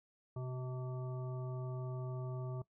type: harmonic tone with a mistuned harmonic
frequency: 128.1 Hz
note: C3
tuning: 36 cents flat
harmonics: 1 / 3 / 5 / 7 / 9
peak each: -39 / -48 / -51 / -57 / -55 dBFS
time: 0.36-2.62 s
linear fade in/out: 5 ms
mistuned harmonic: 3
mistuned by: -26 cents
effects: noise-tail reverb RT60 0.1 s tail -19 dB re dry